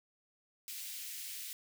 white high-pass noise, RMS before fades -44 dBFS, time 0.68-1.53 s, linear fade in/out 0 ms, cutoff 2100 Hz, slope 24 dB/octave, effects none

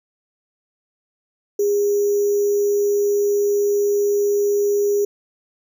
sine tone with sample-and-hold, 407.8 Hz, G#4, 32 cents flat, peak -15 dBFS, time 1.59-5.05 s, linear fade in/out 5 ms, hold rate 6300 Hz, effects none

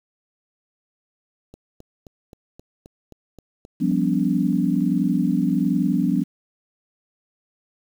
click train, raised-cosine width 2 ms, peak -29 dBFS, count 10, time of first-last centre 1.54-3.915 s, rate 3.79 Hz
sine chord, G dominant seventh, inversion third, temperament equal with one note detuned, 174.61 / 196 / 246.9 / 286.1 Hz, F3 / G3 / B3 / D4, 0 / 0 / 0 / -45 cents, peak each -23 dBFS, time 3.8-6.24 s, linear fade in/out 20 ms
effects 8-bit

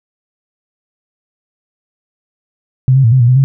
sine tone with pitch steps, 129.7 / 134.7 / 113.2 / 130.6 / 119 / 127.1 / 135.9 Hz, C3 / C#3 / A2 / C3 / A#2 / C3 / C#3, -15 / -49 / +50 / -3 / +36 / -50 / -34 cents, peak -5 dBFS, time 2.88-3.44 s, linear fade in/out 0 ms, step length 80 ms, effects none

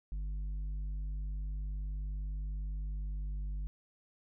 sine tone with tanh clipping, 49.87 Hz, G1, 30 cents sharp, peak -36 dBFS, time 0.12-3.67 s, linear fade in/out 0 ms, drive 6 dB, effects none

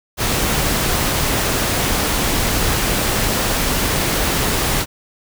pink noise, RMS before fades -18 dBFS, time 0.17-4.86 s, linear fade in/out 50 ms, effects none

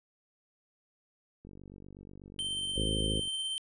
click train, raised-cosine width 3 ms, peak -37 dBFS, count 89, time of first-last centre 1.45-3.276 s, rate 48.2 Hz
square tone with tremolo, 3112 Hz, G7, 13 cents flat, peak -32 dBFS, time 2.39-3.58 s, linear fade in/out 0 ms, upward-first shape sine, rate 17 Hz, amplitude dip 25%
harmonic tone, 53 Hz, G#1, 36 cents sharp, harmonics 1 / 2 / 3 / 4 / 5 / 6 / 7 / 8 / 9 / 10, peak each -34 / -37 / -39 / -40 / -41 / -42 / -42 / -43 / -44 / -44 dBFS, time 2.76-3.2 s, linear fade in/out 5 ms
effects resampled to 24000 Hz

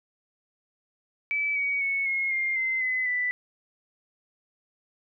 sine tone with pitch steps, 2304 / 2255 / 2208 / 2161 / 2115 / 2070 / 2027 / 1983.9 Hz, D7 / C#7 / C#7 / C#7 / C7 / C7 / B6 / B6, -34 / +29 / -7 / -45 / +18 / -19 / +45 / +7 cents, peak -24 dBFS, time 1.31-3.31 s, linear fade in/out 0 ms, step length 250 ms, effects none

